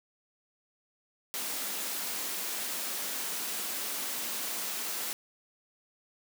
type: high-pass noise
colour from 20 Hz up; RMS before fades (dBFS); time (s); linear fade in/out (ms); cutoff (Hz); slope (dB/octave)
white; -35; 1.34-5.13; 0; 180; 96
effects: none